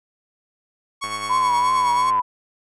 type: tone with tremolo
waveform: sawtooth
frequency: 1108.7 Hz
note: C#6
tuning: in tune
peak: -20 dBFS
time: 1.01-2.11 s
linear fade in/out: 20 ms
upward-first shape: sine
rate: 9.4 Hz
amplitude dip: 50%
type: click train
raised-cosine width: 0.5 ms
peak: -20 dBFS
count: 122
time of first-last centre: 1.04-2.192 s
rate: 105 Hz
type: tone with vibrato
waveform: sine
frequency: 1000 Hz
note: B5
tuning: 21 cents sharp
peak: -16 dBFS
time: 1.29-2.22 s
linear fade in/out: 20 ms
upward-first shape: triangle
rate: 2.8 Hz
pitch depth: 76 cents each way
effects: resampled to 24000 Hz